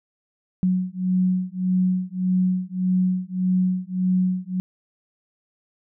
sine beating tone pair, 183.2 / 184.9 Hz, F#3 / F#3, -17 / -1 cents, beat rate 1.7 Hz, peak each -22 dBFS, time 0.63-4.6 s, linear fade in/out 0 ms, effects none

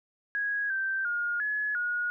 sine tone with pitch steps, 1655 / 1562 / 1424 / 1698 / 1445 Hz, G#6 / G6 / F6 / G#6 / F#6, -6 / -7 / +33 / +38 / -41 cents, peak -27 dBFS, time 0.35-2.1 s, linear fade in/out 0 ms, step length 350 ms, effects none

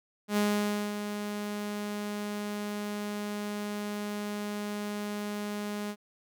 sawtooth tone with ADSR envelope, 207.2 Hz, G#3, 4 cents flat, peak -20 dBFS, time 0.28-5.96 s, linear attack 89 ms, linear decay 560 ms, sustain -9 dB, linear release 61 ms, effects none

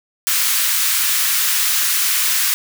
white high-pass noise, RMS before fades -17 dBFS, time 0.27-2.54 s, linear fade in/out 0 ms, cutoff 1200 Hz, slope 24 dB/octave, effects none

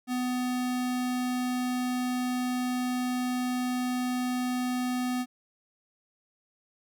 square tone, 250 Hz, B3, 21 cents sharp, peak -28 dBFS, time 0.07-5.26 s, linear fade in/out 50 ms, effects none

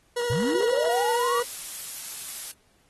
40% pulse tone with vibrato, 480 Hz, B4, 49 cents flat, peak -24 dBFS, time 0.16-1.43 s, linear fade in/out 10 ms, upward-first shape square, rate 13 Hz, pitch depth 17 cents each way
sine linear sweep, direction up, 100.9 to 1174.7 Hz, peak -24 dBFS, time 0.3-1.4 s, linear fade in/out 0 ms
blue noise, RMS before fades -34 dBFS, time 0.9-2.52 s, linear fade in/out 10 ms
effects pink hiss -64 dBFS RMS until 2.89 s + AAC 32 kbps

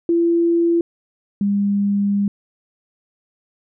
sine tone pair in turn, 338.8 / 201.5 Hz, E4 / G3, +48 / +48 cents, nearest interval major sixth, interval 900 cents, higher first, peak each -13 / -15 dBFS, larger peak first, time 0.09-0.81 / 1.41-2.28 s, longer second, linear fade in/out 2 ms, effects none

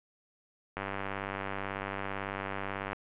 click train, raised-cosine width 0.5 ms, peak -20 dBFS, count 213, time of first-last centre 0.77-2.931 s, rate 98.1 Hz, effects resampled to 8000 Hz + 10-bit

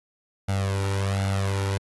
sawtooth tone with flanger, 98 Hz, G2, in tune, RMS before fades -25 dBFS, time 0.48-1.78 s, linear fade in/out 10 ms, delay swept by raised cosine 1.4 to 2.17 ms, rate 1.3 Hz, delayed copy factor +0.9, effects AAC 32 kbps

